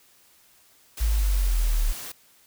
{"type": "noise", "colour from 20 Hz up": "white", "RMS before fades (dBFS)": -37, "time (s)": [0.97, 2.12], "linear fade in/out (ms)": 5}
{"type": "exponential sweep", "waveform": "sine", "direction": "down", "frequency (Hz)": [56, 35], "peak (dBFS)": -19, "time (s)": [1, 1.93], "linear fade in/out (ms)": 20}
{"effects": ["white hiss -58 dBFS RMS until 2.46 s"]}